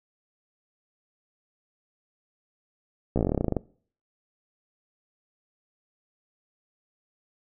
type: slowing click train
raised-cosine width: 2 ms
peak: -11 dBFS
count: 16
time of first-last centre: 3.16-3.567 s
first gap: 15 ms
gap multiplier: 1.08
effects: noise-tail reverb RT60 0.5 s tail -22 dB re dry